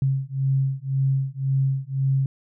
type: beating tone pair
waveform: sine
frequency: 134.1 / 136 Hz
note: C3 / C#3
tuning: +43 / -33 cents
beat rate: 1.9 Hz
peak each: -23 dBFS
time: 0.02-2.26 s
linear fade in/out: 2 ms
effects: none